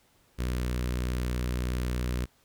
sawtooth tone with notch filter, 61.6 Hz, B1, 4 cents flat, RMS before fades -30 dBFS, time 0.38-2.26 s, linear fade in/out 20 ms, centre 780 Hz, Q 1.5, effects pink hiss -65 dBFS RMS until 2.44 s

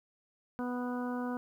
harmonic tone, 246.9 Hz, B3, in tune, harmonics 1 / 2 / 3 / 4 / 5 / 6, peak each -34 / -41 / -44 / -44 / -47 / -47 dBFS, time 0.59-1.37 s, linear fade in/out 0 ms, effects 11-bit

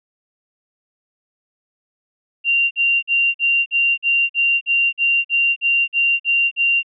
sine tone bursts, 2770 Hz, F7, 15 cents flat, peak -13 dBFS, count 14, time 2.44-6.831 s, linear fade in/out 50 ms, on 270 ms, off 47 ms, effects none

